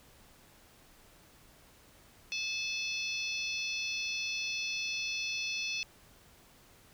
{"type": "harmonic tone with a mistuned harmonic", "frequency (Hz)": 866, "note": "A5", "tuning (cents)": -28, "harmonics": [3, 4, 5, 6, 7], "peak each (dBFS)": [-35, -41, -42, -43, -45], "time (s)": [2.32, 5.83], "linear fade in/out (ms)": 0, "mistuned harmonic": 7, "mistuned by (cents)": -52, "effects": ["pink hiss -60 dBFS RMS until 6.93 s"]}